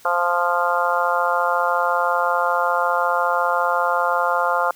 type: harmonic tone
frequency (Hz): 174.61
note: F3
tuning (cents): 0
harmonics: 3 / 4 / 5 / 6 / 7 / 8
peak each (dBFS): -24 / -24 / -24 / -24 / -24 / -24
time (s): 0.05-4.71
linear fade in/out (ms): 2
effects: white hiss -49 dBFS RMS until 4.75 s